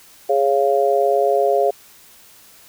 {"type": "chord", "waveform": "sine", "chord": "Db major", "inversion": "second", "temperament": "just", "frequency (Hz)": [415.8, 554.4, 693], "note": ["Ab4", "Db5", "F5"], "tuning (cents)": [2, 0, -14], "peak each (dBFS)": -18, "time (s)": [0.29, 1.71], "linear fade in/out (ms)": 10, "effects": ["white hiss -47 dBFS RMS until 2.68 s"]}